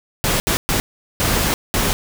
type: noise bursts at uneven times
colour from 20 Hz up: pink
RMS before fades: -18 dBFS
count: 5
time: 0.24-0.4 / 0.47-0.57 / 0.69-0.8 / 1.2-1.54 / 1.74-1.93 s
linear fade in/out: 0 ms
effects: none